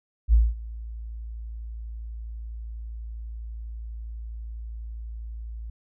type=tone with ADSR envelope; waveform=sine; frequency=56.1 Hz; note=A1; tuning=34 cents sharp; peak=-12 dBFS; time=0.28-5.7 s; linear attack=52 ms; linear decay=210 ms; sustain=-21 dB; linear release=4 ms; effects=none